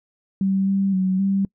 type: tone with pitch steps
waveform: sine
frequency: 193.2 / 195.5 / 187.5 / 195.5 Hz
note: G3 / G3 / F#3 / G3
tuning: -25 / -4 / +23 / -4 cents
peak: -17 dBFS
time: 0.41-1.45 s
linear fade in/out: 2 ms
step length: 260 ms
effects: noise-tail reverb RT60 0.1 s tail -25 dB re dry